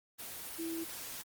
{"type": "tone in noise", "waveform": "sine", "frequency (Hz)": 329.6, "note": "E4", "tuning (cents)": 0, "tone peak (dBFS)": -36, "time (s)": [0.58, 0.85], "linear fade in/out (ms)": 20, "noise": "white", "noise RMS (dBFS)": -44, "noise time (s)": [0.18, 1.23], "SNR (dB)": 5, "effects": ["Opus 24 kbps"]}